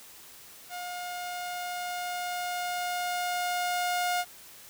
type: tone with level ramp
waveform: sawtooth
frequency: 714 Hz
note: F5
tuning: 38 cents sharp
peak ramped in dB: -32 to -22 dBFS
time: 0.69-4.25 s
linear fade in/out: 50 ms
effects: white hiss -50 dBFS RMS until 4.69 s

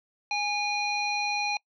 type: harmonic tone with a mistuned harmonic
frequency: 826 Hz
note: G#5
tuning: 10 cents flat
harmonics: 1 / 3 / 5 / 7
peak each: -30 / -28 / -34 / -41 dBFS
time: 0.31-1.57 s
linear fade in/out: 2 ms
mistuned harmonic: 3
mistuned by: -20 cents
effects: noise-tail reverb RT60 0.1 s tail -25 dB re dry

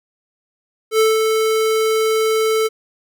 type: tone with ADSR envelope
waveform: square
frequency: 440 Hz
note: A4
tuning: in tune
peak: -11 dBFS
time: 0.91-2.69 s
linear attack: 82 ms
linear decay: 180 ms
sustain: -4 dB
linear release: 29 ms
effects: none

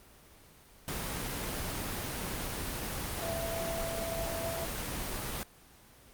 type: tone in noise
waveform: sine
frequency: 665 Hz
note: E5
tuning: 15 cents sharp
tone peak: -35 dBFS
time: 3.22-4.65 s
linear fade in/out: 0 ms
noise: pink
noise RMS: -36 dBFS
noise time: 0.88-5.43 s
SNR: -2 dB
effects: pink hiss -57 dBFS RMS until 6.13 s + Opus 24 kbps

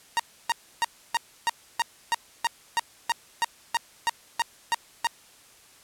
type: tone bursts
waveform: sawtooth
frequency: 932.3 Hz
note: A#5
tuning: in tune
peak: -17 dBFS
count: 16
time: 0.17-5.07 s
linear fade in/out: 0 ms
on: 25 ms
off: 300 ms
effects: white hiss -54 dBFS RMS until 5.83 s + low-pass 11000 Hz 12 dB/octave

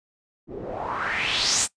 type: noise with low-pass filter sweep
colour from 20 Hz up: white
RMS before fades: -26 dBFS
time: 0.47-1.68 s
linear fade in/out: 50 ms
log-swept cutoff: 300 to 8700 Hz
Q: 3.7
effects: noise-tail reverb RT60 0.1 s tail -19 dB re dry + resampled to 22050 Hz

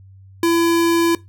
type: tone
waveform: square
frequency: 336.5 Hz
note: E4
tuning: 36 cents sharp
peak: -14 dBFS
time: 0.43-1.15 s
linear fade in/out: 2 ms
effects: noise-tail reverb RT60 0.2 s tail -20 dB re dry + added 96 Hz sine -41 dBFS peak until 1.28 s

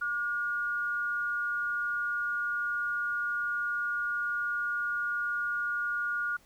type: tone pair together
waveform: sine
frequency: 1174.7 / 1433.5 Hz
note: D6 / F6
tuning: 0 / +45 cents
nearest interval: minor third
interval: 345 cents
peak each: -39 / -29 dBFS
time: 0.01-6.37 s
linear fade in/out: 10 ms
effects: pink hiss -62 dBFS RMS until 6.45 s

